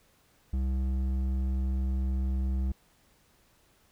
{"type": "tone with hard clipping", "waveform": "sine", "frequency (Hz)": 65.41, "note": "C2", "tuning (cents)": 0, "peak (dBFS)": -28, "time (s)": [0.53, 2.72], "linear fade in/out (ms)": 5, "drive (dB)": 8, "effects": ["pink hiss -65 dBFS RMS until 3.91 s"]}